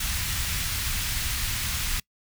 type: band-stop noise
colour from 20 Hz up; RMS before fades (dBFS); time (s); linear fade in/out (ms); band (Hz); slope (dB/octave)
pink; -28; 0-2; 5; 110 to 1800; 12
effects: noise-tail reverb RT60 0.1 s tail -25 dB re dry